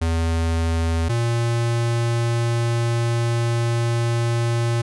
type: tone pair in turn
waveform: square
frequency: 82.41 / 117.36 Hz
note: E2 / A#2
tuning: 0 / +12 cents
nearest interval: tritone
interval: 612 cents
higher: second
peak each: -19 dBFS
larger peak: neither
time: 0.01-1.09 / 1.09-4.82 s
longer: second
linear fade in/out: 10 ms
effects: resampled to 24000 Hz